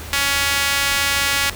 sawtooth tone with high-pass filter, 280 Hz, C#4, 18 cents sharp, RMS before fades -19 dBFS, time 0.13-1.5 s, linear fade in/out 2 ms, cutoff 1800 Hz, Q 0.97, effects added 78 Hz sine -34 dBFS peak until 1.55 s + pink hiss -34 dBFS RMS until 1.55 s

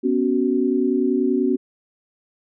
sine chord, B suspended second, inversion none, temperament equal with one note detuned, 246.9 / 277.2 / 372.8 Hz, B3 / C#4 / F#4, 0 / 0 / +13 cents, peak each -21 dBFS, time 0.03-1.57 s, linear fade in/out 20 ms, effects none

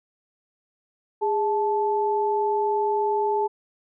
sine tone pair together, 411.8 / 871.5 Hz, G#4 / A5, -15 / -17 cents, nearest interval octave + minor second, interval 1298 cents, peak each -23 dBFS, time 1.21-3.48 s, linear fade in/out 20 ms, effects none

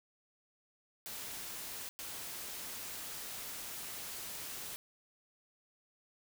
white noise bursts at uneven times, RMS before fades -44 dBFS, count 2, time 1.06-1.89 / 1.99-4.76 s, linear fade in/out 0 ms, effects none

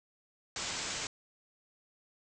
white low-pass noise, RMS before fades -38 dBFS, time 0.56-1.07 s, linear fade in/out 2 ms, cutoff 7900 Hz, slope 96 dB/octave, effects none

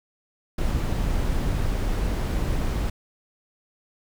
brown noise, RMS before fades -24 dBFS, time 0.58-2.9 s, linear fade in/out 5 ms, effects none

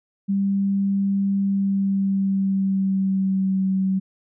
sine tone with pitch glide, 197.2 to 190.59 Hz, G3 to G3, +11 to -48 cents, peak -18 dBFS, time 0.28-4 s, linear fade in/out 20 ms, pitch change -59 cents, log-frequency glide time 1.41-3.64 s, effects none

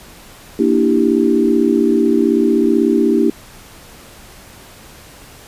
sine chord, E half-diminished seventh, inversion second, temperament equal, 233.1 / 293.7 / 329.6 / 392 Hz, Bb3 / D4 / E4 / G4, 0 / 0 / 0 / 0 cents, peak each -16 dBFS, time 0.59-3.3 s, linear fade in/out 5 ms, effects pink hiss -40 dBFS RMS until 5.47 s + resampled to 32000 Hz

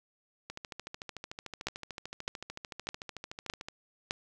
two click trains, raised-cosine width 0.2 ms, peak -23 / -14 dBFS, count 44 / 5, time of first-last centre 0.5-3.685 / 1.67-4.109 s, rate 13.5 / 1.64 Hz, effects none

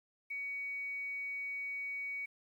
sine tone, 2250 Hz, C#7, 25 cents sharp, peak -37 dBFS, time 0.3-2.26 s, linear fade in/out 10 ms, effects 11-bit

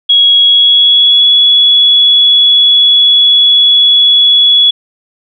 sine tone with pitch glide, 3322 to 3384 Hz, G#7 to G#7, 0 to +32 cents, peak -3 dBFS, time 0.09-4.71 s, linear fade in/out 10 ms, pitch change +32 cents, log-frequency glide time 0.38-1.28 s, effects none

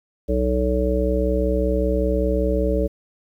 harmonic tone, 62.6 Hz, B1, 24 cents sharp, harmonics 1 / 3 / 5 / 7 / 9, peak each -21 / -27 / -26 / -24 / -24 dBFS, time 0.28-2.88 s, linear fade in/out 20 ms, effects 9-bit

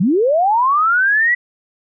sine linear sweep, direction up, 155.1 to 1975.5 Hz, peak -11 dBFS, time 0-1.35 s, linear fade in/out 10 ms, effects none

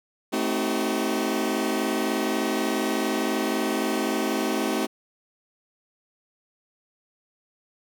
sawtooth chord, A diminished seventh, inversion none, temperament just, 220 / 264 / 316.8 / 380.2 Hz, A3 / C4 / Eb4 / Gb4, 0 / +16 / +31 / +47 cents, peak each -25 dBFS, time 0.32-4.87 s, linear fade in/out 20 ms, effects none

